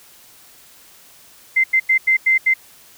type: tone bursts at uneven times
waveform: sine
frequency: 2078 Hz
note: C7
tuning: 12 cents flat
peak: -11 dBFS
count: 6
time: 1.56-1.64 / 1.73-1.8 / 1.89-1.98 / 2.07-2.17 / 2.26-2.38 / 2.46-2.54 s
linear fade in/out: 10 ms
effects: white hiss -47 dBFS RMS until 2.97 s